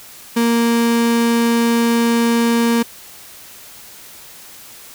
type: tone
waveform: 35% pulse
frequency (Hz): 233.1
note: A#3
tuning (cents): 0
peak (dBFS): -11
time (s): 0.36-2.83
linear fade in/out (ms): 10
effects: white hiss -39 dBFS RMS until 4.94 s